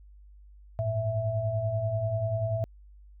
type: tone cluster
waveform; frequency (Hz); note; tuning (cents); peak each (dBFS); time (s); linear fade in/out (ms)
sine; 102 / 112.3 / 659; G#2 / A2 / E5; -31 / +36 / -1; -34 / -29 / -30; 0.79-2.64; 0
effects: added 50 Hz sine -49 dBFS peak until 3.2 s